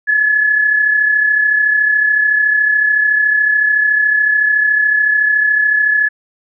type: tone pair together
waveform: sine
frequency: 1705.2 / 1739 Hz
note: G#6 / A6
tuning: +45 / -21 cents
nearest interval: unison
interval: 34 cents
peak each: -10 / -20 dBFS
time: 0.07-6.09 s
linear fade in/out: 20 ms
effects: none